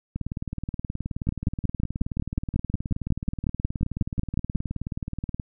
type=two click trains; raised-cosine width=5 ms; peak=-17 / -10 dBFS; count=100 / 19; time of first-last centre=0.16-5.398 / 1.29-4.557 s; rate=18.9 / 5.51 Hz; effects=none